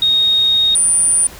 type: tone pair in turn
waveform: sine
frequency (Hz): 3729 / 9367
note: A#7 / D9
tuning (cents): 0 / -6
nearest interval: octave + major third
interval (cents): 1594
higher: second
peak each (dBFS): -10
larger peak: neither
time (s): 0.02-0.75 / 0.75-1.27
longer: first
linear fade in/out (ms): 2
effects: pink hiss -36 dBFS RMS until 1.39 s